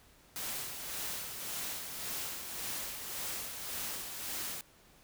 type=noise with tremolo; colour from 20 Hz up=white; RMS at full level=-38 dBFS; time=0.36-4.61 s; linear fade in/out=0 ms; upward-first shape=sine; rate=1.8 Hz; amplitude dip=45%; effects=pink hiss -62 dBFS RMS until 5.03 s